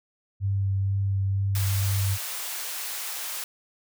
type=tone with vibrato; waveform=sine; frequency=97.9 Hz; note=G2; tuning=2 cents flat; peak=-22 dBFS; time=0.4-2.18 s; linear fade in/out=50 ms; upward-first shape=sine; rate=2.1 Hz; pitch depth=13 cents each way
type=high-pass noise; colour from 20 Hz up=white; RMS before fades=-33 dBFS; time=1.55-3.44 s; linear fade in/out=2 ms; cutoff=660 Hz; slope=12 dB/octave
effects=none